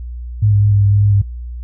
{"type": "tone with pitch steps", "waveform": "sine", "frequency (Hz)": [105, 102.1, 103.5, 101.6, 100.6, 102, 102.7, 100.3], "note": ["G#2", "G#2", "G#2", "G#2", "G2", "G#2", "G#2", "G2"], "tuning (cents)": [19, -29, -5, -38, 45, -31, -19, 40], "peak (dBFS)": -8, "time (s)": [0.42, 1.22], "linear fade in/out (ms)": 10, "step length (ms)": 100, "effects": ["added 60 Hz sine -24 dBFS peak until 1.63 s"]}